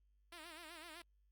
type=tone with vibrato; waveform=5% pulse; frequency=327.6 Hz; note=E4; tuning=11 cents flat; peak=-40 dBFS; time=0.32-1.02 s; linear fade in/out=5 ms; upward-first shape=sine; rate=7.9 Hz; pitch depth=120 cents each way; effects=added 50 Hz sine -70 dBFS peak until 1.31 s + Opus 48 kbps